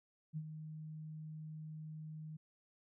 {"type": "tone with ADSR envelope", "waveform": "sine", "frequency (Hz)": 155.56, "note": "D#3", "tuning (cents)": 0, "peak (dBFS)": -37, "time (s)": [0.33, 2.37], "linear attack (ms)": 38, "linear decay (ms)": 59, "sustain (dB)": -8, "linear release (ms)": 9, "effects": []}